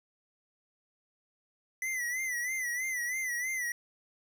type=tone with vibrato; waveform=square; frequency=1998 Hz; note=B6; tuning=20 cents sharp; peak=-32 dBFS; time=1.82-3.72 s; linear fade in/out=2 ms; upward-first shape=sine; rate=3.1 Hz; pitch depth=89 cents each way; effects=none